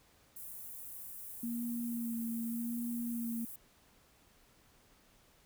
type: high-pass noise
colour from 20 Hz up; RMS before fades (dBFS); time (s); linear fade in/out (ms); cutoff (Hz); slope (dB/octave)
white; -47; 0.36-3.56; 5; 9800; 24
type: tone with vibrato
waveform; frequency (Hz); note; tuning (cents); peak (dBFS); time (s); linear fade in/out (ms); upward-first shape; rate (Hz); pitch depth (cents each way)
sine; 233.1; A#3; 0; -35; 1.43-3.45; 5; sine; 0.85; 26
effects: pink hiss -66 dBFS RMS until 5.45 s